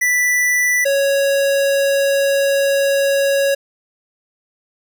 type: tone pair in turn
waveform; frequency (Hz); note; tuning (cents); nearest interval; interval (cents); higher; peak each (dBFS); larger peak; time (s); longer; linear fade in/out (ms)
square; 1975.5 / 554.4; B6 / C#5; 0 / 0; octave + minor seventh; 2200; first; -14; neither; 0.01-0.85 / 0.85-3.55; second; 10
effects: none